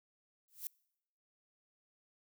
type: noise with exponential growth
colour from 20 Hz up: violet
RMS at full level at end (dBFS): -38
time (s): 0.48-0.67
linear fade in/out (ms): 0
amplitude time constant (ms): 41
effects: noise-tail reverb RT60 0.8 s tail -26 dB re dry